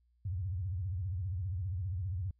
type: tone with vibrato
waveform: sine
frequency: 91.5 Hz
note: F#2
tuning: 19 cents flat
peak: -33 dBFS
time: 0.25-2.31 s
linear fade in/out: 5 ms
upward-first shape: sine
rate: 15 Hz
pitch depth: 220 cents each way
effects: added 60 Hz sine -68 dBFS peak until 2.39 s

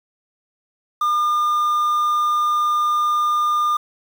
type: tone with quantisation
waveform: triangle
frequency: 1207 Hz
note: D6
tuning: 47 cents sharp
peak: -14 dBFS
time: 1.01-3.77 s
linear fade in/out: 5 ms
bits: 7
effects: none

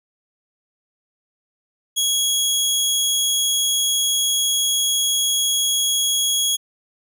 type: tone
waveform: 20% pulse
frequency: 3322 Hz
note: G#7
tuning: in tune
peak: -12 dBFS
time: 1.96-6.57 s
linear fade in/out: 20 ms
effects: none

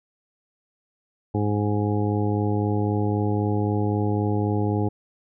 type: harmonic tone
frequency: 103.83 Hz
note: G#2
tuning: in tune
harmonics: 1 / 2 / 3 / 4 / 5 / 7 / 8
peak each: -23 / -28 / -27 / -29 / -35 / -36 / -33 dBFS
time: 1.34-4.89 s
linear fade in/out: 10 ms
effects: none

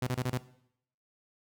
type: tone bursts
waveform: sawtooth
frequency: 126.5 Hz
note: B2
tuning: 42 cents sharp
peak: -25 dBFS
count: 5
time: 0.02-0.378 s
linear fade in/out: 5 ms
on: 50 ms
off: 27 ms
effects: noise-tail reverb RT60 0.7 s tail -17 dB re dry

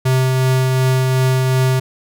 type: tone with tremolo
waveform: square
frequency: 130 Hz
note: C3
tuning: 11 cents flat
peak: -12 dBFS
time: 0.05-1.8 s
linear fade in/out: 10 ms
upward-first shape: triangle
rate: 2.7 Hz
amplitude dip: 25%
effects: none

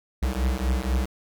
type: beating tone pair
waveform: square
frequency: 61.74 / 65.84 Hz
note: B1 / C2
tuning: 0 / +11 cents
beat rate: 4.1 Hz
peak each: -26 / -26 dBFS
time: 0.22-1.06 s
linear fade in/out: 10 ms
effects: none

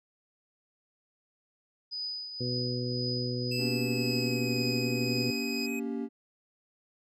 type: tone with tremolo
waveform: sine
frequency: 4978 Hz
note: D#8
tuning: in tune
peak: -32 dBFS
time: 1.91-5.67 s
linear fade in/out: 20 ms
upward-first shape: triangle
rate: 1.9 Hz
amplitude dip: 60%
type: harmonic tone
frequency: 123.47 Hz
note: B2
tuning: in tune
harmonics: 1 / 2 / 3 / 4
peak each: -33 / -36 / -38 / -39 dBFS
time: 2.4-5.31 s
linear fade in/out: 10 ms
type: tone with pitch glide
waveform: square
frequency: 2637 to 2524 Hz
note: E7 to D#7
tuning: 0 to +24 cents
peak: -37 dBFS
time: 3.51-5.8 s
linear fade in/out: 10 ms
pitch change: -76 cents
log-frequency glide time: 3.62-4.52 s
type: chord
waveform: triangle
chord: G diminished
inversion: first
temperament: just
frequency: 235.2 / 282.2 / 392 Hz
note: Bb3 / Db4 / G4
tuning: +16 / +31 / 0 cents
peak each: -32 / -34 / -36 dBFS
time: 3.57-6.09 s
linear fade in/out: 50 ms
effects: none

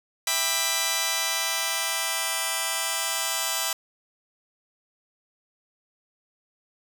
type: chord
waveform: 5% pulse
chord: E minor seventh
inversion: none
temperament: just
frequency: 659.3 / 791.1 / 988.9 / 1186.7 Hz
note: E5 / G5 / B5 / D6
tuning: 0 / +16 / +2 / +18 cents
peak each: -19 / -19 / -17 / -20 dBFS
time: 0.27-3.73 s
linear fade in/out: 2 ms
effects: none

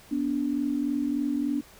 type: tone pair together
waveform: sine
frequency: 246 / 289.4 Hz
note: B3 / D4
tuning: -7 / -25 cents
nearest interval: minor third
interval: 282 cents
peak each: -29 / -26 dBFS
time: 0.11-1.61 s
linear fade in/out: 10 ms
effects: pink hiss -52 dBFS RMS until 1.79 s

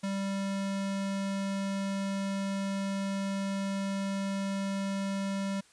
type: tone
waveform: square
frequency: 196 Hz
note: G3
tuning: in tune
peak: -31 dBFS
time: 0.03-5.61 s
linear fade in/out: 10 ms
effects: white hiss -61 dBFS RMS until 5.72 s + resampled to 22050 Hz

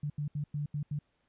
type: tone bursts at uneven times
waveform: sine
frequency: 146.83 Hz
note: D3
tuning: in tune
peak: -31 dBFS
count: 6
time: 0.03-0.1 / 0.18-0.28 / 0.35-0.44 / 0.54-0.66 / 0.74-0.83 / 0.91-0.99 s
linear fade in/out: 5 ms
effects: pink hiss -75 dBFS RMS until 1.28 s + resampled to 8000 Hz

